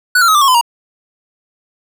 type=tone with pitch steps; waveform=square; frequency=1480 / 1372.9 / 1273.6 / 1181.5 / 1096 / 1016.7 / 943.2 Hz; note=F#6 / F6 / D#6 / D6 / C#6 / B5 / A#5; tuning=0 / -30 / +40 / +10 / -20 / +50 / +20 cents; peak=-8 dBFS; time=0.15-0.612 s; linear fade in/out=5 ms; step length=66 ms; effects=none